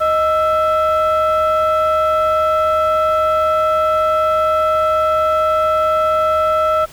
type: tone pair together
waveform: sine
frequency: 625 / 1324.3 Hz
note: D#5 / E6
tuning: +8 / +8 cents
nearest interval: octave + minor second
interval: 1300 cents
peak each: -13 dBFS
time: 0-6.86 s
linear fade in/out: 20 ms
effects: tanh soft clip ceiling -9 dBFS + pink hiss -40 dBFS RMS until 6.92 s